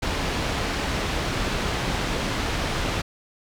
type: low-pass noise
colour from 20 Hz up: pink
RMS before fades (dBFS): -26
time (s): 0.02-3.02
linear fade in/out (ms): 10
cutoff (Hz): 4800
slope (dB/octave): 12
effects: none